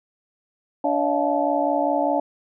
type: tone cluster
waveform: sine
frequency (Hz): 290.2 / 570 / 635 / 700 / 866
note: D4 / C#5 / D#5 / F5 / A5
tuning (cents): -21 / +48 / +35 / +4 / -28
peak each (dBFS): -25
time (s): 0.84-2.2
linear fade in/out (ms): 5
effects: none